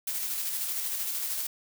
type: noise with tremolo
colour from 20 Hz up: blue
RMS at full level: -31 dBFS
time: 0.07-1.47 s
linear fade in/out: 5 ms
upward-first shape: square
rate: 13 Hz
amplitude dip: 25%
effects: none